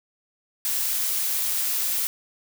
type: noise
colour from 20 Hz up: blue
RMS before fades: -25 dBFS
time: 0.65-2.07 s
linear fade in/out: 0 ms
effects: none